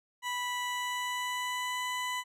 20% pulse tone with pitch glide, 985 to 997.6 Hz, B5 to B5, -5 to +17 cents, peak -27 dBFS, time 0.22-2.24 s, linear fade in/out 50 ms, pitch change +22 cents, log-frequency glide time 0.65-1.84 s, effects low-pass 11000 Hz 12 dB/octave

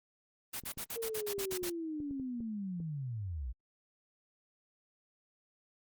white noise bursts, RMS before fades -39 dBFS, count 10, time 0.53-1.701 s, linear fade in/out 10 ms, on 73 ms, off 49 ms
clicks, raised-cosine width 3 ms, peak -35 dBFS, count 10, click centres 0.637 / 0.774 / 1.382 / 1.525 / 1.63 / 2.003 / 2.11 / 2.198 / 2.405 / 2.802 s
sine linear sweep, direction down, 466.2 to 52.8 Hz, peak -36 dBFS, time 0.95-3.53 s, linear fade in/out 20 ms
effects Opus 24 kbps

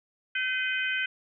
harmonic tone with a mistuned harmonic, 512 Hz, C5, 38 cents flat, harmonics 3 / 4 / 5 / 6, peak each -29 / -34 / -32 / -35 dBFS, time 0.35-1.06 s, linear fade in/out 5 ms, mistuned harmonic 5, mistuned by -37 cents, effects none

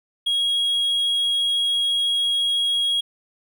triangle tone, 3298 Hz, G#7, 13 cents flat, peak -17 dBFS, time 0.26-3.01 s, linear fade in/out 10 ms, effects none

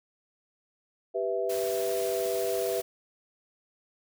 sine chord, E minor, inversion first, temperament equal, 392 / 493.9 / 659.3 Hz, G4 / B4 / E5, 0 / 0 / 0 cents, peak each -31 dBFS, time 1.14-2.82 s, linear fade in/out 20 ms
white noise, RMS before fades -39 dBFS, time 1.49-2.82 s, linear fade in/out 10 ms
effects none

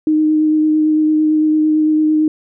sine tone with vibrato, 308.8 Hz, D#4, 13 cents flat, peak -10 dBFS, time 0.07-2.28 s, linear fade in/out 2 ms, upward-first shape sine, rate 8.9 Hz, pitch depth 12 cents each way, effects none

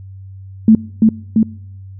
sine tone with echo, 220 Hz, A3, in tune, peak -3 dBFS, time 0.68-0.75 s, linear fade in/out 2 ms, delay 340 ms, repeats 2, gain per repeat -2 dB, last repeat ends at 1.43 s, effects noise-tail reverb RT60 0.9 s tail -25 dB re dry + added 96 Hz sine -31 dBFS peak until 1.99 s

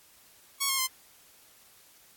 5% pulse tone with pitch steps, 1108.7 / 1074.7 / 1041.6 Hz, C#6 / C6 / C6, 0 / +46 / -8 cents, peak -14 dBFS, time 0.6-0.876 s, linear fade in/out 20 ms, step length 92 ms, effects white hiss -58 dBFS RMS until 2.16 s + AAC 64 kbps

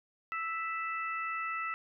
harmonic tone, 659.3 Hz, E5, in tune, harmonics 2 / 3 / 4, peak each -35 / -39 / -41 dBFS, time 0.32-1.74 s, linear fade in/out 0 ms, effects none

